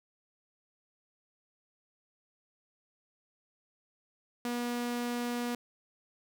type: tone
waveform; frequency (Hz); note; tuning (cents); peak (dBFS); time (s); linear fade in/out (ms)
sawtooth; 241.2; B3; -41; -28; 4.45-5.55; 2
effects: none